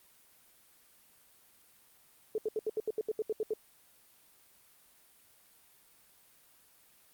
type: tone bursts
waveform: sine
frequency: 433.3 Hz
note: A4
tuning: 27 cents flat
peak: -29 dBFS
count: 12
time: 2.35-3.536 s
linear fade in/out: 2 ms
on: 31 ms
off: 74 ms
effects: white hiss -63 dBFS RMS until 7.13 s + Opus 32 kbps